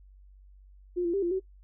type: tone with pitch steps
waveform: sine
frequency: 355.4 / 342.1 / 395.2 / 345.8 / 377.9 Hz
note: F4 / F4 / G4 / F4 / F#4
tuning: +30 / -36 / +14 / -17 / +37 cents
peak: -25 dBFS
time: 0.96-1.4 s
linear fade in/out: 20 ms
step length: 88 ms
effects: noise-tail reverb RT60 0.1 s tail -19 dB re dry + added 48 Hz sine -51 dBFS peak until 1.63 s